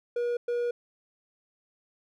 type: tone bursts at uneven times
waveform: triangle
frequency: 480 Hz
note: B4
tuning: 49 cents flat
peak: -24 dBFS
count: 2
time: 0.16-0.37 / 0.48-0.71 s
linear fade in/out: 5 ms
effects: none